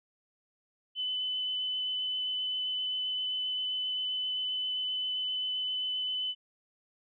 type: tone with vibrato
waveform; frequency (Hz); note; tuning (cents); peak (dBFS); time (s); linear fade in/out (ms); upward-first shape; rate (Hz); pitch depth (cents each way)
sine; 3016; F#7; +32; -30; 0.95-6.35; 50; sine; 7.6; 8
effects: none